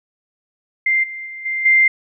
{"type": "tone with level steps", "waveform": "sine", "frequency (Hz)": 2093, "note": "C7", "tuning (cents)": 0, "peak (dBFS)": [-13, -27, -29, -19, -9], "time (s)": [0.86, 1.88], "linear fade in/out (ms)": 5, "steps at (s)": [1.03, 1.26, 1.45, 1.65], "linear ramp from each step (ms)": 10, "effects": []}